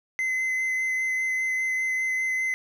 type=tone with vibrato; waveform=triangle; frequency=2049 Hz; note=C7; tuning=37 cents flat; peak=-22 dBFS; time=0.19-2.54 s; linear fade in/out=0 ms; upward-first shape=sine; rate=5 Hz; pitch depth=11 cents each way; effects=none